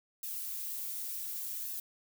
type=noise with flanger; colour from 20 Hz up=violet; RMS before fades=-39 dBFS; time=0.23-1.8 s; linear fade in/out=2 ms; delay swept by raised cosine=1.1 to 6.7 ms; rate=0.68 Hz; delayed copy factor=+0.5; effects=none